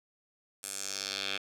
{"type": "tone with band-pass filter sweep", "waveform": "10% pulse", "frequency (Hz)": 98, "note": "G2", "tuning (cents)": 0, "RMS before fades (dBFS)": -37, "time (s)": [0.63, 1.38], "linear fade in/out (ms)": 10, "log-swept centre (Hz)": [9400, 3000], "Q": 2.2, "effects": []}